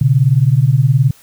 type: beating tone pair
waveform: sine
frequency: 122.9 / 141.9 Hz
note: B2 / C#3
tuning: -8 / +41 cents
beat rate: 19 Hz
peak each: -11 dBFS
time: 0.01-1.11 s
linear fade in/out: 5 ms
effects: white hiss -46 dBFS RMS until 1.22 s

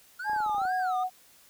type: tone with vibrato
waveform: triangle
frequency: 1406 Hz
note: F6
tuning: 11 cents sharp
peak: -32 dBFS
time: 0.19-1.04 s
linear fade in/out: 10 ms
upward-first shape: sine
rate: 2.2 Hz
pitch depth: 270 cents each way
type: tone with pitch glide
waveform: sine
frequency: 850 to 740 Hz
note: G#5 to F#5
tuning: +40 to 0 cents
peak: -26 dBFS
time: 0.24-1.1 s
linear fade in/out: 50 ms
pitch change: -240 cents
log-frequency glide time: 0.52-0.66 s
type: clicks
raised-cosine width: 1 ms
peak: -31 dBFS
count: 10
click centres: 0.297 / 0.333 / 0.363 / 0.404 / 0.463 / 0.496 / 0.547 / 0.582 / 0.617 / 0.653 s
effects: white hiss -58 dBFS RMS until 1.49 s

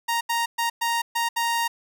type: tone bursts at uneven times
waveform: sawtooth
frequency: 932 Hz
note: A#5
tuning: 1 cent flat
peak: -18 dBFS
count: 6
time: 0.08-0.21 / 0.29-0.46 / 0.58-0.7 / 0.81-1.02 / 1.15-1.29 / 1.36-1.68 s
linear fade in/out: 10 ms
effects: none

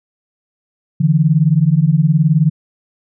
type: beating tone pair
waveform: sine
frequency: 146.7 / 165.7 Hz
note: D3 / E3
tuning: -2 / +9 cents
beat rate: 19 Hz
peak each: -12 dBFS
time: 1-2.5 s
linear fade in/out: 10 ms
effects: none

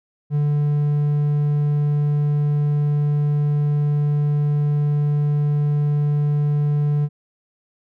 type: tone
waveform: triangle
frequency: 146.83 Hz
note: D3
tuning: in tune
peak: -14 dBFS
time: 0.3-7.09 s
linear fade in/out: 50 ms
effects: none

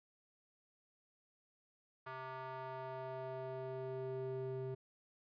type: tone with band-pass filter sweep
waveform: square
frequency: 130.81 Hz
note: C3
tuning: in tune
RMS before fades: -44 dBFS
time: 2.06-4.75 s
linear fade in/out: 10 ms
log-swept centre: 1200 to 310 Hz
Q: 2
effects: resampled to 11025 Hz

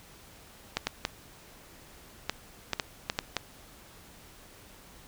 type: clicks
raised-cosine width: 0.2 ms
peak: -10 dBFS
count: 9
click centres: 0.77 / 0.87 / 1.051 / 2.296 / 2.733 / 2.798 / 3.099 / 3.189 / 3.367 s
effects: pink hiss -53 dBFS RMS until 5.07 s

